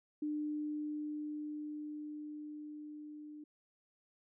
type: tone with level ramp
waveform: sine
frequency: 300 Hz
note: D4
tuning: 37 cents sharp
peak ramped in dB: -34 to -47 dBFS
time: 0.22-3.44 s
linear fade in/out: 5 ms
effects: none